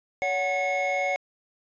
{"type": "tone cluster", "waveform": "triangle", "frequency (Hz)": [564, 741, 2181], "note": ["C#5", "F#5", "C#7"], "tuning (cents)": [30, 2, -29], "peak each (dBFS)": -25, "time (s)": [0.22, 1.16], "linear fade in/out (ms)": 0, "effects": ["tanh soft clip ceiling -18 dBFS", "resampled to 16000 Hz"]}